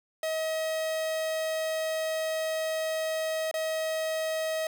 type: tone with dropouts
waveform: 45% pulse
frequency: 636 Hz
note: D#5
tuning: 38 cents sharp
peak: -28 dBFS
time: 0.23-4.67 s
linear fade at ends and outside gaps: 2 ms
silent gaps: 3.513-3.54 s
effects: none